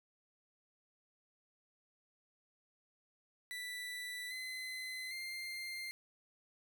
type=tone with pitch steps; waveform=30% pulse; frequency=1975.5 / 2038 / 2103 Hz; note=B6 / C7 / C7; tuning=0 / -46 / +8 cents; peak=-39 dBFS; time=3.51-5.91 s; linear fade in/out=0 ms; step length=800 ms; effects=none